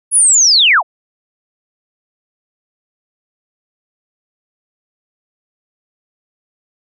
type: linear sweep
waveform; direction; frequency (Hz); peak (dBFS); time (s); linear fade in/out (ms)
sine; down; 10548 to 569; -6; 0.11-0.83; 50
effects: none